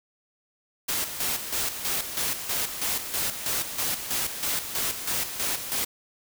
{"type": "noise with tremolo", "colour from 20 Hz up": "white", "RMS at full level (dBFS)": -27, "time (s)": [0.88, 5.85], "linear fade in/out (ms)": 10, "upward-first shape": "square", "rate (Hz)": 3.1, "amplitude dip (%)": 60, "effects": []}